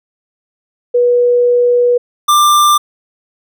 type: tone pair in turn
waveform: sine / square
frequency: 486.5 / 1186.9 Hz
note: B4 / D6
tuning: -26 / +18 cents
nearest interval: octave + minor third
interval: 1544 cents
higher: second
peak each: -7 dBFS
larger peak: neither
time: 0.94-1.98 / 2.28-2.78 s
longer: first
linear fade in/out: 10 ms
effects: none